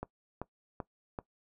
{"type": "click train", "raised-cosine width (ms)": 1, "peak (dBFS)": -23, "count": 4, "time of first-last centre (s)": [0.03, 1.188], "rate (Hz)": 2.59, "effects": ["noise-tail reverb RT60 0.1 s tail -19 dB re dry"]}